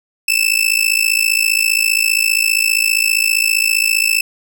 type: tone with amplitude modulation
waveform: sawtooth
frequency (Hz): 2637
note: E7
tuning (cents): 0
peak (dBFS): -5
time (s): 0.28-4.21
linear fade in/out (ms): 5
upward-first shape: sine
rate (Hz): 55.1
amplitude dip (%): 95
effects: none